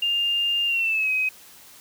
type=tone with pitch glide; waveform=sine; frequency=2805 to 2528 Hz; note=F7 to D#7; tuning=+7 to +27 cents; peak=-20 dBFS; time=0.02-1.29 s; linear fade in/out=5 ms; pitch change=-180 cents; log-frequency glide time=0.66-1.11 s; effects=white hiss -48 dBFS RMS until 1.8 s